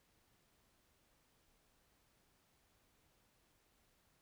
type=silence; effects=pink hiss -75 dBFS RMS until 4.21 s